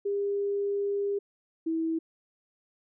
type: tone pair in turn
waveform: sine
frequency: 402.6 / 324.9 Hz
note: G4 / E4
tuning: +46 / -25 cents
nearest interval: major third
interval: 371 cents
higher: first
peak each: -26 dBFS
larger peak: neither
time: 0.05-1.19 / 1.66-1.99 s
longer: first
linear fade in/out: 10 ms
effects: none